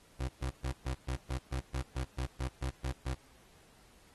30% pulse tone bursts, 64.8 Hz, C2, 16 cents flat, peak -30 dBFS, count 14, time 0.19-3.15 s, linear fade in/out 20 ms, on 100 ms, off 120 ms, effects pink hiss -63 dBFS RMS until 4.14 s + AAC 32 kbps

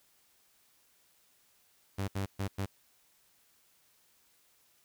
sawtooth tone bursts at uneven times, 98 Hz, G2, in tune, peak -28 dBFS, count 4, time 1.98-2.08 / 2.15-2.26 / 2.39-2.48 / 2.58-2.66 s, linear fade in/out 10 ms, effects white hiss -68 dBFS RMS until 4.84 s

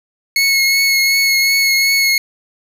25% pulse tone with vibrato, 2185 Hz, C#7, 26 cents flat, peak -7 dBFS, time 0.36-2.18 s, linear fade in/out 2 ms, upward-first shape triangle, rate 2.7 Hz, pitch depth 20 cents each way, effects none

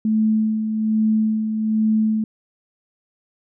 sine tone with tremolo, 217.8 Hz, A3, 17 cents flat, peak -14 dBFS, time 0.05-2.24 s, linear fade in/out 2 ms, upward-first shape sine, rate 1.2 Hz, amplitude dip 50%, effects none

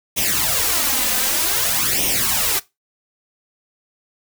white noise with flanger, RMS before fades -19 dBFS, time 0.16-2.6 s, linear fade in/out 20 ms, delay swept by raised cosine 0.33 to 4.03 ms, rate 0.53 Hz, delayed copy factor +0.75, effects noise-tail reverb RT60 0.2 s tail -19 dB re dry

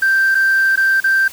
sine tone with dropouts, 1568 Hz, G6, in tune, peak -9 dBFS, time 0.02-1.28 s, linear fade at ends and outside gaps 5 ms, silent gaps 0.347-0.351 / 0.758-0.774 / 1.003-1.041 s, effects tanh soft clip ceiling -8 dBFS + white hiss -36 dBFS RMS until 1.32 s

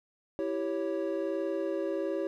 triangle chord, C# diminished, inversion first, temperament equal with one note detuned, 329.6 / 390.9 / 554.4 Hz, E4 / G4 / C#5, 0 / -5 / 0 cents, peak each -32 dBFS, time 0.39-2.27 s, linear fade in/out 0 ms, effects none

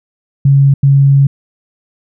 sine tone bursts at uneven times, 138.59 Hz, C#3, in tune, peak -4 dBFS, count 2, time 0.45-0.74 / 0.83-1.27 s, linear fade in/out 5 ms, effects none

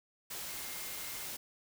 sine tone in noise, 2117 Hz, C7, 20 cents sharp, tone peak -53 dBFS, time 0.48-1.26 s, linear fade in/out 10 ms, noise white, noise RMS -42 dBFS, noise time 0.3-1.37 s, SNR -14 dB, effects none

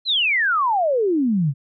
sine exponential sweep, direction down, 4219 to 129.9 Hz, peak -16 dBFS, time 0.05-1.54 s, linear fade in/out 50 ms, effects none

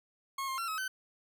40% pulse tone with pitch steps, 1087 / 1062 / 1360 / 1281 / 1528 Hz, C#6 / C6 / F6 / E6 / G6, -34 / +25 / -46 / -50 / -45 cents, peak -33 dBFS, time 0.38-0.88 s, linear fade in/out 5 ms, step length 100 ms, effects none

